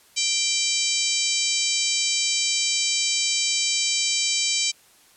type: harmonic tone with a mistuned harmonic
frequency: 784 Hz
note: G5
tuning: in tune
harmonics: 3 / 4 / 5 / 6 / 7 / 8 / 9 / 10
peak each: -29 / -29 / -29 / -29 / -29 / -29 / -29 / -29 dBFS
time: 0.16-4.72 s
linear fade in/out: 20 ms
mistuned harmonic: 4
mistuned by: -17 cents
effects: white hiss -55 dBFS RMS until 5.16 s + low-pass 12000 Hz 12 dB/octave